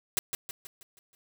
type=noise with echo; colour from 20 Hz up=white; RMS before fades=-27 dBFS; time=0.17-0.19 s; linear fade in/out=0 ms; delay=160 ms; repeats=6; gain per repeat=-6 dB; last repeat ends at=1.15 s; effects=none